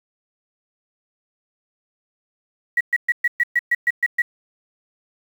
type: tone bursts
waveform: sine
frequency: 1922 Hz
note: B6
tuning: 48 cents flat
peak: -14 dBFS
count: 10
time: 2.77-4.22 s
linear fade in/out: 5 ms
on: 37 ms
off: 120 ms
effects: 7-bit

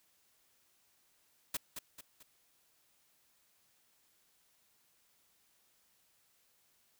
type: noise with echo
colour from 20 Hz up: white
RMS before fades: -36 dBFS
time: 1.54-1.57 s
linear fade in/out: 5 ms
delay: 220 ms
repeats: 3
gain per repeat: -7 dB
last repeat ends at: 2.23 s
effects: white hiss -72 dBFS RMS until 6.99 s

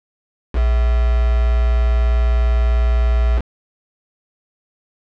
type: tone with quantisation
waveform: sine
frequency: 59.2 Hz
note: A#1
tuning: 27 cents sharp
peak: -12 dBFS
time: 0.53-3.42 s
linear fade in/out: 50 ms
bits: 4
effects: low-pass 3000 Hz 12 dB/octave

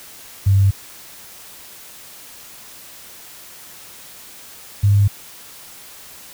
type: tone pair in turn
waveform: sine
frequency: 98 / 101.16 Hz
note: G2 / G#2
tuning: 0 / -45 cents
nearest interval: minor second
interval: 55 cents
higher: second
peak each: -10 dBFS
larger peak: neither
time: 0.46-0.71 / 4.83-5.08 s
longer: neither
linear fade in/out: 10 ms
effects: white hiss -40 dBFS RMS until 6.33 s

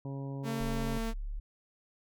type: harmonic tone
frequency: 137.5 Hz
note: C#3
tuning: 14 cents flat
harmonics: 1 / 2 / 3 / 4 / 5 / 6 / 7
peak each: -37 / -42 / -48 / -49 / -56 / -58 / -53 dBFS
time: 0.05-0.98 s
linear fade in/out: 2 ms
type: tone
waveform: sawtooth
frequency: 225.8 Hz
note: A3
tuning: 45 cents sharp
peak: -30 dBFS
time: 0.43-1.14 s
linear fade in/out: 50 ms
type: exponential sweep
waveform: sine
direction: up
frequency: 31.59 to 36.71 Hz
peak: -34 dBFS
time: 0.6-1.4 s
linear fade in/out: 10 ms
effects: none

